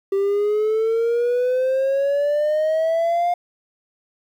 triangle exponential sweep, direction up, 390 to 709 Hz, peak -14 dBFS, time 0.12-3.34 s, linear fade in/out 5 ms, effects tanh soft clip ceiling -11 dBFS + 9-bit

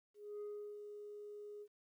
sine tone with ADSR envelope, 415.3 Hz, G#4, in tune, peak -40 dBFS, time 0.14-1.68 s, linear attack 270 ms, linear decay 360 ms, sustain -7 dB, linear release 63 ms, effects tanh soft clip ceiling -42 dBFS + 13-bit

